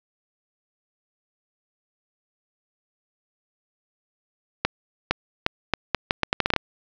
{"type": "accelerating click train", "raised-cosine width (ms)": 0.3, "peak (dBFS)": -3, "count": 13, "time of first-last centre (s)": [4.65, 6.563], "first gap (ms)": 460, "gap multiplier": 0.77, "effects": ["resampled to 16000 Hz", "7-bit"]}